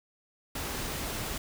pink noise, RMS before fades -35 dBFS, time 0.55-1.38 s, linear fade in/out 5 ms, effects none

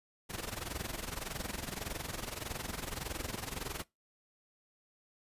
pink noise with amplitude modulation, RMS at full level -37 dBFS, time 0.29-3.84 s, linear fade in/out 20 ms, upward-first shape sine, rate 21.7 Hz, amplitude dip 80%, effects noise-tail reverb RT60 0.2 s tail -23 dB re dry + resampled to 32000 Hz

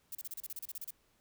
violet noise bursts, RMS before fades -42 dBFS, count 13, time 0.12-0.906 s, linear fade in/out 2 ms, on 30 ms, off 33 ms, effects pink hiss -72 dBFS RMS until 1.2 s

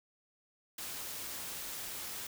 white noise, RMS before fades -42 dBFS, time 0.78-2.27 s, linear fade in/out 5 ms, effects none

